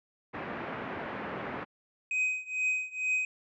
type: low-pass noise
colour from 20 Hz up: pink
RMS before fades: -35 dBFS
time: 0.33-1.65 s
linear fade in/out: 20 ms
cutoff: 2200 Hz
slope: 24 dB/octave
type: tone with tremolo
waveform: triangle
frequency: 2514 Hz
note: D#7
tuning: 17 cents sharp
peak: -23 dBFS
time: 2.11-3.25 s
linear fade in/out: 2 ms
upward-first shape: triangle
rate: 2.2 Hz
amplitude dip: 95%
effects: high-pass 200 Hz 12 dB/octave + resampled to 22050 Hz